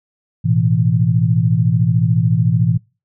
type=chord; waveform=sine; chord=A suspended second; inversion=none; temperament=just; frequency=110 / 123.75 / 165 Hz; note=A2 / B2 / E3; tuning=0 / +4 / +2 cents; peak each=-16 dBFS; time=0.44-2.78 s; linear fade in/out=20 ms; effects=noise-tail reverb RT60 0.3 s tail -25 dB re dry